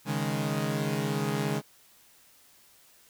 sawtooth chord, C# suspended second, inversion none, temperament equal, 138.59 / 155.56 / 207.7 Hz, C#3 / D#3 / G#3, 0 / 0 / 0 cents, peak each -28 dBFS, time 0.05-1.62 s, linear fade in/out 50 ms, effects white hiss -59 dBFS RMS until 3.09 s

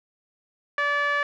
5% pulse tone with low-pass filter, 578 Hz, D5, 28 cents flat, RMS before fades -24 dBFS, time 0.78-1.23 s, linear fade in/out 2 ms, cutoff 1600 Hz, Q 3.1, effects none

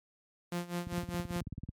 sawtooth tone with tremolo, 174.61 Hz, F3, in tune, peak -28 dBFS, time 0.52-1.41 s, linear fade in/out 2 ms, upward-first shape sine, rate 5 Hz, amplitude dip 85%
click train, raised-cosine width 5 ms, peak -26 dBFS, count 16, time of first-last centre 0.87-1.69 s, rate 18.3 Hz
effects high-pass 60 Hz 12 dB/octave + MP3 96 kbps

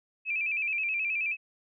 sine tone with vibrato, 2472 Hz, D#7, 12 cents flat, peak -27 dBFS, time 0.25-1.37 s, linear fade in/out 50 ms, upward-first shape square, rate 9.4 Hz, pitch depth 72 cents each way, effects none

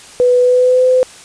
sine tone with pitch glide, 495.1 to 509.9 Hz, B4 to C5, +4 to -45 cents, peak -7 dBFS, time 0.2-1.03 s, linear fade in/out 0 ms, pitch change +51 cents, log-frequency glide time 0.4-0.86 s, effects white hiss -37 dBFS RMS until 1.24 s + resampled to 22050 Hz

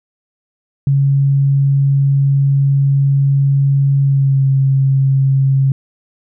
sine tone with pitch glide, 138.59 to 135.42 Hz, C#3 to C#3, 0 to -40 cents, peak -9 dBFS, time 0.87-5.72 s, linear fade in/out 2 ms, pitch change -40 cents, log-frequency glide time 4.02-4.45 s, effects none

